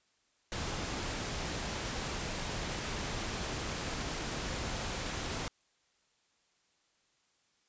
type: noise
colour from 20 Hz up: pink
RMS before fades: -37 dBFS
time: 0.52-5.48 s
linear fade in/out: 0 ms
effects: white hiss -73 dBFS RMS until 7.68 s + resampled to 16000 Hz